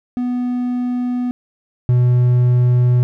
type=tone pair in turn; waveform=triangle; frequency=246.9 / 123.45 Hz; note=B3 / B2; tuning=0 / 0 cents; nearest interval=octave; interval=1200 cents; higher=first; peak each=-15 / -8 dBFS; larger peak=second; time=0.17-1.31 / 1.89-3.03 s; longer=neither; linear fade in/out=0 ms; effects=none